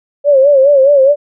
sine tone with vibrato, 554.4 Hz, C#5, in tune, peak -4 dBFS, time 0.24-1.16 s, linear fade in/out 50 ms, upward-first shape sine, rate 4.8 Hz, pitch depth 95 cents each way, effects none

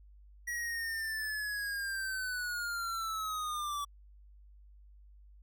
square linear sweep, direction down, 1919 to 1145 Hz, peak -35 dBFS, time 0.47-3.85 s, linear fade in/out 10 ms, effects added 50 Hz sine -54 dBFS peak until 5.42 s

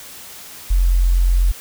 sine tone, 44.15 Hz, F1, 20 cents sharp, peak -11 dBFS, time 0.7-1.52 s, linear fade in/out 10 ms, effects white hiss -37 dBFS RMS until 1.6 s

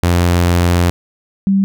sawtooth / sine tone pair in turn, 87.31 / 195.04 Hz, F2 / G3, 0 / -8 cents, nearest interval octave + major second, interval 1392 cents, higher second, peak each -6 / -9 dBFS, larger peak first, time 0.03-0.9 / 1.47-1.64 s, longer first, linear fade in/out 0 ms, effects none

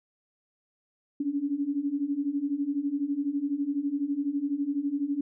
sine beating tone pair, 276.6 / 288.6 Hz, C#4 / D4, -4 / -30 cents, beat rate 12 Hz, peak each -31 / -28 dBFS, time 1.2-5.21 s, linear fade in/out 5 ms, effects none

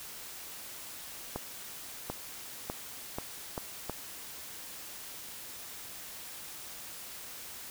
accelerating click train, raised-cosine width 1 ms, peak -20 dBFS, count 6, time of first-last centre 1.36-3.897 s, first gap 740 ms, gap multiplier 0.81, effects white hiss -45 dBFS RMS until 7.7 s

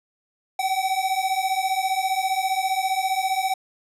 square beating tone pair, 756 / 771 Hz, F#5 / G5, +37 / -29 cents, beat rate 15 Hz, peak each -25 dBFS, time 0.59-3.54 s, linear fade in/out 5 ms, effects resampled to 32000 Hz + 10-bit

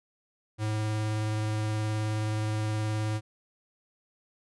square tone with vibrato, 107.7 Hz, A2, 37 cents flat, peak -28 dBFS, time 0.58-3.21 s, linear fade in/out 50 ms, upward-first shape sine, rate 19 Hz, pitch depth 12 cents each way, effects resampled to 24000 Hz

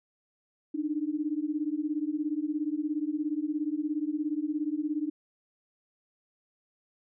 sine beating tone pair, 293.7 / 310.7 Hz, D4 / D#4, 0 / -2 cents, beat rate 17 Hz, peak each -31 dBFS, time 0.74-5.1 s, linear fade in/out 10 ms, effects none

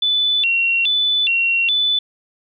sine tone with vibrato, 3092 Hz, G7, 24 cents flat, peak -14 dBFS, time 0.02-1.99 s, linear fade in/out 5 ms, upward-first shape square, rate 1.2 Hz, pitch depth 210 cents each way, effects none

